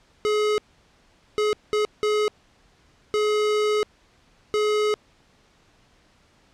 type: tone bursts at uneven times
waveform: square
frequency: 423 Hz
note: G#4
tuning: 32 cents sharp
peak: -20 dBFS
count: 6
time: 0.25-0.58 / 1.38-1.53 / 1.73-1.85 / 2.03-2.28 / 3.14-3.83 / 4.54-4.94 s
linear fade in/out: 0 ms
effects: pink hiss -59 dBFS RMS until 6.53 s + low-pass 6000 Hz 12 dB/octave